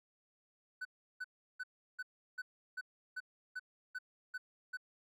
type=tone bursts; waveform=triangle; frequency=1500 Hz; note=F#6; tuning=23 cents sharp; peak=-37 dBFS; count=11; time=0.81-4.772 s; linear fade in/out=10 ms; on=42 ms; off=350 ms; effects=none